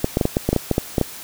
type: clicks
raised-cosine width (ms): 2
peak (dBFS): -3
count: 12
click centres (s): 0.044 / 0.171 / 0.212 / 0.254 / 0.369 / 0.49 / 0.53 / 0.563 / 0.713 / 0.781 / 0.982 / 1.013
effects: white hiss -36 dBFS RMS until 1.23 s